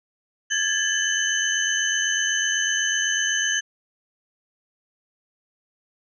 sine tone cluster, 1652 / 1740 / 3015 / 6270 Hz, G#6 / A6 / F#7 / G8, -10 / -20 / +32 / -1 cents, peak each -26 dBFS, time 0.5-3.61 s, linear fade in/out 20 ms, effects none

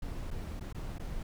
brown noise with dropouts, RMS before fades -38 dBFS, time 0.02-1.23 s, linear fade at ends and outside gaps 5 ms, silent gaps 0.306-0.311 / 0.597-0.608 / 0.727-0.746 / 0.984-0.996 s, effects none

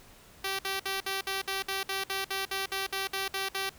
5% pulse tone bursts, 387.7 Hz, G4, 19 cents flat, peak -19 dBFS, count 16, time 0.44-3.695 s, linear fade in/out 5 ms, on 150 ms, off 57 ms, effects pink hiss -55 dBFS RMS until 3.78 s

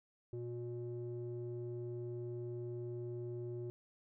square tone with low-pass filter, 120 Hz, B2, 49 cents flat, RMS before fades -43 dBFS, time 0.33-3.7 s, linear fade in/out 0 ms, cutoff 410 Hz, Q 5.1, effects none

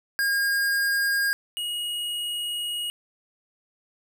square tone pair in turn, 1621 / 2888 Hz, G#6 / F#7, -42 / -43 cents, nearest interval minor seventh, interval 999 cents, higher second, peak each -22 / -28 dBFS, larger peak first, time 0.19-1.33 / 1.57-2.9 s, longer second, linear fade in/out 0 ms, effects none

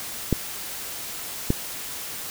clicks, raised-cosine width 3 ms, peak -6 dBFS, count 2, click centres 0.327 / 1.504 s, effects white hiss -34 dBFS RMS until 2.3 s

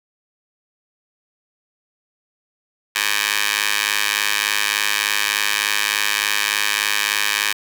15% pulse tone with high-pass filter, 103.4 Hz, G#2, 7 cents flat, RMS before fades -20 dBFS, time 2.95-7.53 s, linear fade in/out 10 ms, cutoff 2000 Hz, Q 1.3, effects none

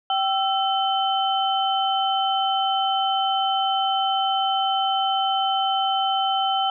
sine tone cluster, 775 / 1332 / 3060 Hz, G5 / E6 / G7, -20 / +18 / -42 cents, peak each -21 / -28 / -25 dBFS, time 0.1-6.7 s, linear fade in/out 2 ms, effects none

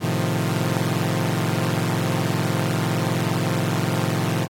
sawtooth chord, F dominant seventh, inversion first, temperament equal with one note detuned, 110 / 130.81 / 155.56 / 175.12 Hz, A2 / C3 / Eb3 / F3, 0 / 0 / 0 / +5 cents, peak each -22 dBFS, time 0-4.48 s, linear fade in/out 50 ms, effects AAC 48 kbps

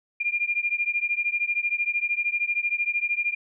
sine beating tone pair, 2400 / 2413 Hz, D7 / D7, +37 / +46 cents, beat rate 13 Hz, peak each -26 dBFS, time 0.2-3.35 s, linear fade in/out 10 ms, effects none

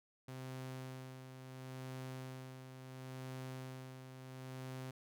sawtooth tone with tremolo, 130 Hz, C3, 11 cents flat, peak -40 dBFS, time 0.28-4.91 s, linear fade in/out 5 ms, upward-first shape sine, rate 0.72 Hz, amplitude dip 55%, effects none

